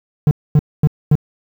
triangle tone bursts, 149.5 Hz, D3, 31 cents sharp, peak -5 dBFS, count 4, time 0.27-1.154 s, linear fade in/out 2 ms, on 41 ms, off 240 ms, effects 7-bit

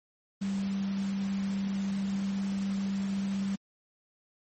sine tone in noise, 196 Hz, G3, in tune, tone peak -28 dBFS, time 0.41-3.56 s, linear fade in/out 10 ms, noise pink, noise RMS -45 dBFS, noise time 0.41-3.56 s, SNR +14 dB, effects high-pass 80 Hz 12 dB/octave + MP3 32 kbps

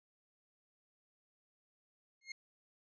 sawtooth tone with exponential growth, 2142 Hz, C7, 40 cents sharp, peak -35 dBFS, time 2.21-2.32 s, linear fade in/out 5 ms, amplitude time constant 23 ms, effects resampled to 16000 Hz

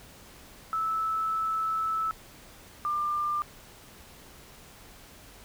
sine tone pair in turn, 1309 / 1194.5 Hz, E6 / D6, -13 / +29 cents, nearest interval major second, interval 158 cents, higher first, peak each -26 dBFS, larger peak neither, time 0.73-2.11 / 2.85-3.42 s, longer first, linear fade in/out 0 ms, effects pink hiss -51 dBFS RMS until 5.44 s

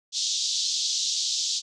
pink band-pass noise, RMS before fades -27 dBFS, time 0.12-1.62 s, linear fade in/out 50 ms, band 3500 to 6900 Hz, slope 48 dB/octave, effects none

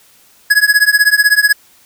square tone with tremolo, 1678 Hz, G#6, 17 cents sharp, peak -4 dBFS, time 0.5-1.53 s, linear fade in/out 10 ms, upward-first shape triangle, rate 16 Hz, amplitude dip 100%, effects white hiss -48 dBFS RMS until 1.85 s

